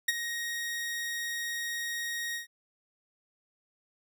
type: tone with ADSR envelope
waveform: sawtooth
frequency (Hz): 1876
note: A#6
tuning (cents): +11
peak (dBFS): -18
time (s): 0.08-2.47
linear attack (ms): 7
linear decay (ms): 27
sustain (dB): -11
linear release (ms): 120
effects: none